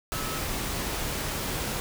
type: tone in noise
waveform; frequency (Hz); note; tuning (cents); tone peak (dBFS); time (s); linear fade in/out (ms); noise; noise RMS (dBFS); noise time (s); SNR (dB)
sine; 1298; E6; -27; -38; 0.12-0.39; 0; pink; -31; 0.12-1.8; -10
effects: none